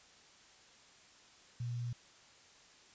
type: tone with quantisation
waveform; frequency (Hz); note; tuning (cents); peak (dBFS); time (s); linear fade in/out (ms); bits
sine; 120.3; B2; -45; -36; 1.6-1.93; 5; 10
effects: white hiss -61 dBFS RMS until 2.94 s + resampled to 16000 Hz